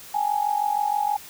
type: tone with amplitude modulation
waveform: sine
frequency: 830.6 Hz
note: G#5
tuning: in tune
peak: -17 dBFS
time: 0.14-1.17 s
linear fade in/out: 10 ms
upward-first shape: sine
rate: 46.3 Hz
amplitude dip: 80%
effects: white hiss -43 dBFS RMS until 1.29 s